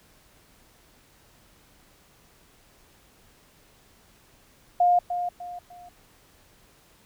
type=tone with echo; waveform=sine; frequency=709 Hz; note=F5; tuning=26 cents sharp; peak=-16 dBFS; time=4.8-4.99 s; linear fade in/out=5 ms; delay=300 ms; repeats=3; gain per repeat=-9 dB; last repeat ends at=5.89 s; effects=pink hiss -58 dBFS RMS until 7.05 s